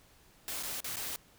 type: noise with dropouts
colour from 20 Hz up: white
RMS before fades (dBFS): -38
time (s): 0.48-1.16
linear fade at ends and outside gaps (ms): 0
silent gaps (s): 0.627-0.633 / 0.804-0.844 / 0.959-0.968
effects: pink hiss -62 dBFS RMS until 1.38 s